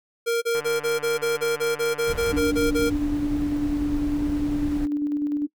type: tone bursts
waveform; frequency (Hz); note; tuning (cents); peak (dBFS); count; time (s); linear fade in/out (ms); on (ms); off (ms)
square; 466.2; A#4; 0; -21; 14; 0.26-2.903; 20; 160; 31
type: click train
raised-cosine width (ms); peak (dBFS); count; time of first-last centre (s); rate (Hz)
0.5; -22; 271; 0.55-2.387; 147
type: noise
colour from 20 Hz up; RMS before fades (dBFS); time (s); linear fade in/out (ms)
brown; -31; 2.07-4.86; 10
type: tone with tremolo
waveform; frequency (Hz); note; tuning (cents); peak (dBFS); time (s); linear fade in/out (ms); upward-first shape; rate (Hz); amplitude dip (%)
sine; 292.6; D4; -6; -20; 2.32-5.47; 20; square; 10; 30
effects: noise-tail reverb RT60 0.1 s tail -22 dB re dry